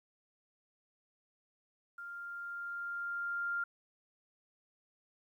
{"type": "tone with level ramp", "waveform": "sine", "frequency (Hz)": 1396.9, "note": "F6", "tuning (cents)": 0, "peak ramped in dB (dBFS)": [-43, -32], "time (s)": [1.98, 3.64], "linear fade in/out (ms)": 5, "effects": ["12-bit"]}